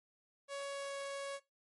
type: tone with pitch glide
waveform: sawtooth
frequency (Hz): 559 to 555.8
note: C#5 to C#5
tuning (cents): +14 to +4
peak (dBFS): -36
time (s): 0.48-1.4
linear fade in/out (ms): 50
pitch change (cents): -10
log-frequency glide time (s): 0.65-0.97
effects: noise-tail reverb RT60 0.2 s tail -19 dB re dry + MP3 48 kbps